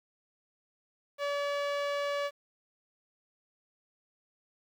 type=tone; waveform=sawtooth; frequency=572 Hz; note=D5; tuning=46 cents flat; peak=-26 dBFS; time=1.18-2.31 s; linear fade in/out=50 ms; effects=low-pass 4000 Hz 12 dB/octave + 10-bit